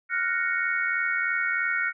sine chord, Gb major seventh, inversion third, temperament equal, 1396.9 / 1480 / 1864.7 / 2217 Hz, F6 / Gb6 / Bb6 / Db7, 0 / 0 / 0 / 0 cents, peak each -29 dBFS, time 0.09-1.93 s, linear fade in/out 50 ms, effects none

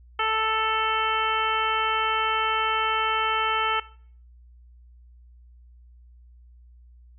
harmonic tone with a mistuned harmonic, 440 Hz, A4, in tune, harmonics 1 / 2 / 3 / 4 / 5 / 6 / 7, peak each -33 / -28 / -25 / -33 / -31 / -33 / -31 dBFS, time 0.19-3.8 s, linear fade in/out 5 ms, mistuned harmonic 6, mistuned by +18 cents, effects noise-tail reverb RT60 0.5 s tail -19 dB re dry + added 60 Hz sine -48 dBFS peak until 7.18 s

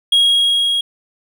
triangle tone with level ramp, 3289 Hz, G#7, 18 cents flat, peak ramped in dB -7 to -13 dBFS, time 0.12-0.81 s, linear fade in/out 5 ms, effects none

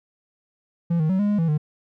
triangle tone with pitch steps, 169.6 / 156.4 / 188.7 / 205.6 / 207.1 / 164.8 / 151 Hz, E3 / D#3 / F#3 / G#3 / G#3 / E3 / D3, +50 / +9 / +34 / -17 / -5 / 0 / +48 cents, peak -16 dBFS, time 0.9-1.579 s, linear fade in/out 10 ms, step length 97 ms, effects none

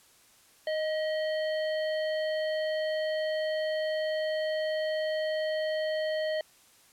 harmonic tone with a mistuned harmonic, 622.3 Hz, D#5, in tune, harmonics 1 / 3 / 5 / 7, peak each -28 / -38 / -42 / -45 dBFS, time 0.67-6.41 s, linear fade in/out 2 ms, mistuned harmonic 3, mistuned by +34 cents, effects white hiss -60 dBFS RMS until 6.92 s + low-pass 12000 Hz 12 dB/octave

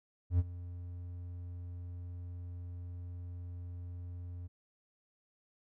triangle tone with ADSR envelope, 88.1 Hz, F2, 16 cents sharp, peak -21 dBFS, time 0.3-4.48 s, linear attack 90 ms, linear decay 36 ms, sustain -18 dB, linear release 19 ms, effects none

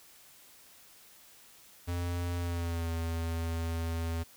square tone with pitch glide, 87.31 to 82.74 Hz, F2 to E2, 0 to +7 cents, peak -32 dBFS, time 1.87-4.24 s, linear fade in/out 20 ms, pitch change -93 cents, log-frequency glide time 2.37-2.91 s, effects white hiss -57 dBFS RMS until 4.36 s

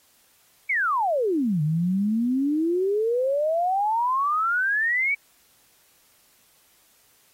sine exponential two-way sweep, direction down then up, 2299 to 147.5 to 2299 Hz, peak -20 dBFS, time 0.69-5.15 s, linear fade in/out 10 ms, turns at 1.62 s, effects white hiss -60 dBFS RMS until 7.33 s + AAC 48 kbps

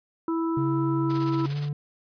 harmonic tone, 328.9 Hz, E4, 4 cents flat, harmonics 1 / 3 / 4, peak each -24 / -34 / -36 dBFS, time 0.28-1.46 s, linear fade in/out 2 ms
triangle tone with pitch glide, 137.6 to 145.78 Hz, C#3 to D3, -12 to -12 cents, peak -24 dBFS, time 0.57-1.73 s, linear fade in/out 2 ms, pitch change +100 cents, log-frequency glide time 1.46-1.56 s
white noise with tremolo, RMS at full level -36 dBFS, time 1.09-1.69 s, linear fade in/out 20 ms, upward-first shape sine, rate 17 Hz, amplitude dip 65%
effects resampled to 11025 Hz

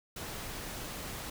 pink noise, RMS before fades -41 dBFS, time 0.16-1.3 s, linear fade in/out 5 ms, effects none

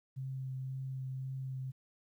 sine tone with vibrato, 131.9 Hz, C3, 14 cents sharp, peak -37 dBFS, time 0.16-1.72 s, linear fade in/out 20 ms, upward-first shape triangle, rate 1.9 Hz, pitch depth 15 cents each way, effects 12-bit

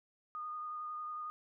sine tone with vibrato, 1228 Hz, D#6, 23 cents flat, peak -39 dBFS, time 0.35-1.3 s, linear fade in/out 0 ms, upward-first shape triangle, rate 11 Hz, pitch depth 18 cents each way, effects none

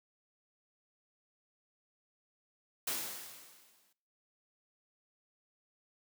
white noise with exponential decay, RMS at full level -34 dBFS, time 2.87-3.93 s, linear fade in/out 5 ms, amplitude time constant 230 ms, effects noise-tail reverb RT60 0.6 s tail -21 dB re dry + high-pass 150 Hz 12 dB/octave

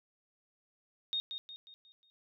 sine tone with echo, 3705 Hz, A#7, 11 cents flat, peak -31 dBFS, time 1.13-1.2 s, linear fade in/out 0 ms, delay 180 ms, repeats 5, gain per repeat -7 dB, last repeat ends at 2.1 s, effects none

